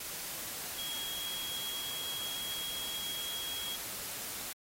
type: tone in noise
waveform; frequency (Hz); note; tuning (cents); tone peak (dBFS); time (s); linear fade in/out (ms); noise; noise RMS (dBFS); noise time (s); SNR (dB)
sine; 3291; G#7; -16; -38; 0.78-3.76; 5; white; -41; 0-4.53; 0
effects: AAC 48 kbps